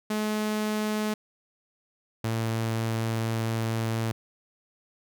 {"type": "tone pair in turn", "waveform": "sawtooth", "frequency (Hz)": [213.4, 113.04], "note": ["G#3", "A2"], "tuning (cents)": [47, 47], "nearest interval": "major seventh", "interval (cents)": 1100, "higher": "first", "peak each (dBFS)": -22, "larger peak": "neither", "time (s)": [[0.1, 1.14], [2.24, 4.12]], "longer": "second", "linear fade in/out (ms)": 5, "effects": []}